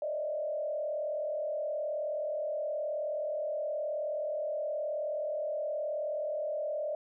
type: tone with frequency modulation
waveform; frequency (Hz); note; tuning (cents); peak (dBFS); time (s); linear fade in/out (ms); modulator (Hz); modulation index
sine; 605; D#5; -49; -31; 0.02-6.95; 2; 39; 0.96
effects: none